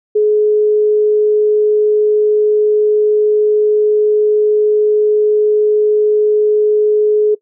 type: tone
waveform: sine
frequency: 423.2 Hz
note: G#4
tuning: 33 cents sharp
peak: -8 dBFS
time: 0.15-7.35 s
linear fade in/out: 10 ms
effects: noise-tail reverb RT60 0.1 s tail -21 dB re dry